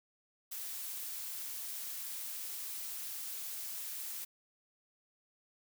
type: noise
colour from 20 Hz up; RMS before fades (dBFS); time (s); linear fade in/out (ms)
blue; -42; 0.51-4.25; 10
effects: none